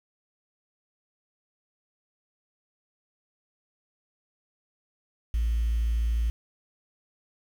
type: tone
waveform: triangle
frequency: 56.8 Hz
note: A#1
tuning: 44 cents flat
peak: -19 dBFS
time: 5.34-6.3 s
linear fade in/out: 0 ms
effects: tanh soft clip ceiling -20 dBFS + 8-bit